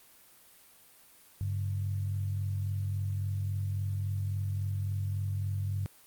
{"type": "tone pair together", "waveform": "sine", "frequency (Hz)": [98.7, 142.32], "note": ["G2", "C#3"], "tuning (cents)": [12, 46], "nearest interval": "tritone", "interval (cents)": 634, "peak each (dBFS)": [-30, -40], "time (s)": [1.41, 5.86], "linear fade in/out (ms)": 0, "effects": ["white hiss -58 dBFS RMS until 6.06 s", "Opus 32 kbps"]}